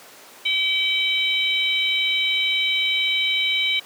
harmonic tone, 767 Hz, G5, 38 cents flat, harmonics 3 / 4 / 5, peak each -22 / -23 / -24 dBFS, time 0.45-3.8 s, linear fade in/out 10 ms, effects pink hiss -44 dBFS RMS until 3.85 s + high-pass 400 Hz 12 dB/octave

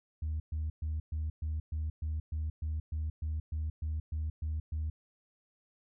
sine tone bursts, 77.78 Hz, D#2, in tune, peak -30 dBFS, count 16, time 0.22-4.9 s, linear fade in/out 5 ms, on 180 ms, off 120 ms, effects tanh soft clip ceiling -29 dBFS

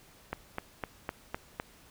click train, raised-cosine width 0.5 ms, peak -18 dBFS, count 6, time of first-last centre 0.33-1.599 s, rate 3.94 Hz, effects pink hiss -58 dBFS RMS until 1.9 s

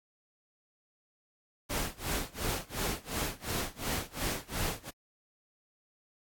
pink noise with tremolo, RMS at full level -32 dBFS, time 1.69-4.91 s, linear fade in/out 20 ms, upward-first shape sine, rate 2.8 Hz, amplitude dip 95%, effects AAC 64 kbps

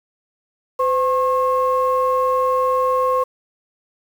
sine tone pair together, 511 / 1080.7 Hz, C5 / C#6, -41 / -44 cents, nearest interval octave + minor second, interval 1297 cents, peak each -17 dBFS, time 0.79-3.24 s, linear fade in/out 10 ms, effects tanh soft clip ceiling -8 dBFS + 7-bit

